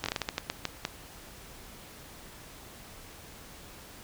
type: slowing click train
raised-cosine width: 0.2 ms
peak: -12 dBFS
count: 11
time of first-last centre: 0.04-0.851 s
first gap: 20 ms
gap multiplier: 1.29
effects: pink hiss -49 dBFS RMS until 4.03 s